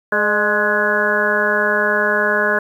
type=harmonic tone with a mistuned harmonic; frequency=210 Hz; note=G#3; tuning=19 cents sharp; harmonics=1 / 2 / 3 / 4 / 5 / 6 / 7 / 8; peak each=-27 / -22 / -21 / -31 / -23 / -31 / -19 / -19 dBFS; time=0.12-2.59 s; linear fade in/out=5 ms; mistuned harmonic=3; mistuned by=-47 cents; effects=8-bit